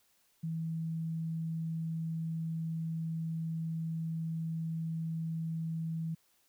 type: tone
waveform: sine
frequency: 162.6 Hz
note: E3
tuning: 23 cents flat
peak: -33 dBFS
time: 0.43-6.15 s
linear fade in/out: 10 ms
effects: white hiss -71 dBFS RMS until 6.48 s